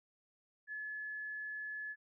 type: tone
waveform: sine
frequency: 1713 Hz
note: A6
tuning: 47 cents flat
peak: -40 dBFS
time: 0.67-1.96 s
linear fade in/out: 50 ms
effects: none